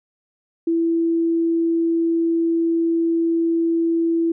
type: tone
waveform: sine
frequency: 332.3 Hz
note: E4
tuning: 14 cents sharp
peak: -16 dBFS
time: 0.67-4.32 s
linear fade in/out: 5 ms
effects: none